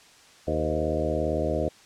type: harmonic tone with a mistuned harmonic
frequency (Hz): 77.78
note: D#2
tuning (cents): 0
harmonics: 1 / 2 / 3 / 4 / 5 / 6 / 7 / 8 / 9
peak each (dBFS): -31 / -34 / -35 / -32 / -33 / -33 / -31 / -30 / -38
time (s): 0.47-1.69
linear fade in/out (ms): 10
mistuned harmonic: 7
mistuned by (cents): -57
effects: white hiss -53 dBFS RMS until 1.85 s + low-pass 7000 Hz 12 dB/octave